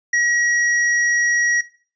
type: tone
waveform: square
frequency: 1908 Hz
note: A#6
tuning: 40 cents sharp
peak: -16 dBFS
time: 0.13-1.61 s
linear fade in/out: 5 ms
effects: noise-tail reverb RT60 0.4 s tail -17 dB re dry + resampled to 16000 Hz